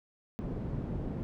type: low-pass noise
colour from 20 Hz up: white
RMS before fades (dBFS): -36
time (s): 0.39-1.23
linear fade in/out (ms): 0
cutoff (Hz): 230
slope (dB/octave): 12
effects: none